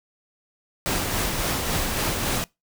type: noise with tremolo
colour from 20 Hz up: pink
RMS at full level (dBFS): -24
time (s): 0.86-2.44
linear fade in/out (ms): 0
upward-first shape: sine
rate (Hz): 3.6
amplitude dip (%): 30
effects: noise-tail reverb RT60 0.2 s tail -23 dB re dry